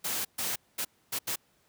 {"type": "noise bursts at uneven times", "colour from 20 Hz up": "white", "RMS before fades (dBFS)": -32, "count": 5, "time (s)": [[0.04, 0.25], [0.38, 0.56], [0.78, 0.85], [1.12, 1.19], [1.27, 1.36]], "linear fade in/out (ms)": 10, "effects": ["pink hiss -68 dBFS RMS until 1.68 s", "high-pass 80 Hz 12 dB/octave"]}